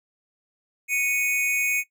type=tone pair together; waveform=square; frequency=2217 / 2489 Hz; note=C#7 / D#7; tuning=0 / 0 cents; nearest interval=major second; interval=200 cents; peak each=-25 dBFS; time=0.88-1.84 s; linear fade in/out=50 ms; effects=noise-tail reverb RT60 0.1 s tail -18 dB re dry